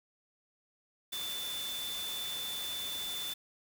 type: tone in noise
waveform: sine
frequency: 3520 Hz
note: A7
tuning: in tune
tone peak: -37 dBFS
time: 1.12-3.34 s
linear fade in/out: 10 ms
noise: white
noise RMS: -42 dBFS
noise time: 1.12-3.34 s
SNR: +2 dB
effects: none